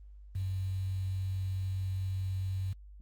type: tone with quantisation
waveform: sine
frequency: 94.7 Hz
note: F#2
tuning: 41 cents sharp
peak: -31 dBFS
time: 0.35-2.73 s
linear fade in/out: 5 ms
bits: 9
effects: added 50 Hz sine -48 dBFS peak until 3.01 s + Opus 24 kbps